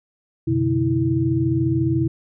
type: tone cluster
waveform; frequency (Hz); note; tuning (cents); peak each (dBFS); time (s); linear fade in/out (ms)
sine; 90.2 / 124.4 / 144.4 / 326.2; F#2 / B2 / D3 / E4; -44 / +13 / -29 / -18; -28 / -21 / -25 / -20; 0.47-2.08; 10
effects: none